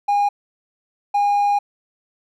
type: tone pair in turn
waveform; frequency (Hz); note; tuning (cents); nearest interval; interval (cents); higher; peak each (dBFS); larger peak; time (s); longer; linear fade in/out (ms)
triangle; 815 / 815; G#5 / G#5; -33 / -33; unison; 0; neither; -12; neither; 0.08-0.29 / 1.14-1.59; second; 10
effects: tanh soft clip ceiling -8 dBFS